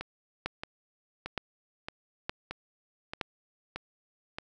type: two click trains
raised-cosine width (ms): 0.3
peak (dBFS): -20 / -15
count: 8 / 4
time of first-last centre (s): 0.01-4.385 / 0.46-3.212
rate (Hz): 1.6 / 1.09
effects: none